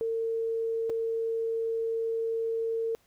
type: tone with dropouts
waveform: sine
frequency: 453.8 Hz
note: A#4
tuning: 47 cents flat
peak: -27 dBFS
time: 0.01-2.95 s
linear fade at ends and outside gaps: 0 ms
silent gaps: 0.896-0.9 s
effects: pink hiss -66 dBFS RMS until 3.06 s